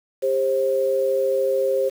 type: tone pair together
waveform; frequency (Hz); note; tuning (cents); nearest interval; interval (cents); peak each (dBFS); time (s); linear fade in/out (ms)
sine; 398.5 / 532; G4 / C5; +28 / +29; perfect fourth; 501; -23 / -19; 0.22-1.9; 20
effects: 7-bit